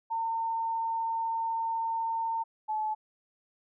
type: tone pair in turn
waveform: sine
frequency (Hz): 908 / 862.4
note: A#5 / A5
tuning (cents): -46 / -35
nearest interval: minor second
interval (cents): 89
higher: first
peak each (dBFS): -28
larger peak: neither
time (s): 0.1-2.44 / 2.68-2.95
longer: first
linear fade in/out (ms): 20
effects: none